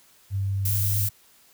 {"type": "tone with pitch glide", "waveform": "sine", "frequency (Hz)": [98, 101.4], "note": ["G2", "G#2"], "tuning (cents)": [0, -41], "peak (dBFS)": -23, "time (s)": [0.3, 1.1], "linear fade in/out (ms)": 50, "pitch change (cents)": 59, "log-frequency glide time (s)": [0.63, 0.83]}
{"type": "noise", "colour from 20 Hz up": "violet", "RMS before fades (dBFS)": -27, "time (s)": [0.65, 1.09], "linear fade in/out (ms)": 5}
{"effects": ["white hiss -57 dBFS RMS until 1.53 s"]}